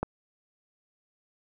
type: click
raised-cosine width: 1 ms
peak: -14 dBFS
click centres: 0.03 s
effects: none